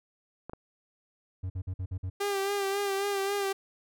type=clicks; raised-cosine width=1 ms; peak=-25 dBFS; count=2; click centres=0.496 / 0.534 s
type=tone bursts; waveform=triangle; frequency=92.5 Hz; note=F#2; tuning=in tune; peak=-29 dBFS; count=6; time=1.43-2.1 s; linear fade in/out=10 ms; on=70 ms; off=50 ms
type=tone with vibrato; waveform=sawtooth; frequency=397.6 Hz; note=G4; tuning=25 cents sharp; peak=-24 dBFS; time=2.2-3.53 s; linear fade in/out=10 ms; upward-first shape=sine; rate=3.7 Hz; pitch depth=39 cents each way
effects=none